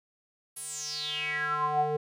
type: tone with band-pass filter sweep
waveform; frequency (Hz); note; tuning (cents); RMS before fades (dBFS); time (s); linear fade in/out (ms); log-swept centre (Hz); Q
square; 150; D3; +37; -31; 0.56-1.97; 10; 11000 to 510; 8.3
effects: none